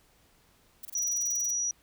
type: noise bursts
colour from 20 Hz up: violet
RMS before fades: -40 dBFS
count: 15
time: 0.83-1.51 s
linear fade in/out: 5 ms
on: 22 ms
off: 25 ms
type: tone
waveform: sine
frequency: 5820 Hz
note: F#8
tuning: 29 cents flat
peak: -27 dBFS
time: 0.95-1.71 s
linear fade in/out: 2 ms
effects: pink hiss -64 dBFS RMS until 1.82 s